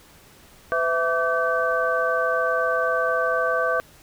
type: tone cluster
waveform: sine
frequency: 506 / 659 / 1157 / 1535 Hz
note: B4 / E5 / D6 / G6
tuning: +42 / -1 / -26 / -37 cents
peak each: -25 dBFS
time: 0.72-3.8 s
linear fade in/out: 0 ms
effects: pink hiss -51 dBFS RMS until 4.02 s